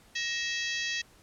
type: harmonic tone with a mistuned harmonic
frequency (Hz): 655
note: E5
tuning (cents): -11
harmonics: 3 / 4 / 5 / 6 / 7 / 8 / 9 / 10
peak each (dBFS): -34 / -36 / -38 / -40 / -41 / -42 / -43 / -44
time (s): 0.15-1.02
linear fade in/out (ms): 10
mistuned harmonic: 3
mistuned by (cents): -78
effects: pink hiss -59 dBFS RMS until 1.22 s + low-pass 12000 Hz 12 dB/octave